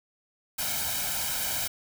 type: noise with comb filter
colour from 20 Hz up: white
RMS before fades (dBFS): -30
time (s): 0.58-1.68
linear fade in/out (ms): 10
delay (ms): 1.3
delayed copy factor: +0.75
effects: none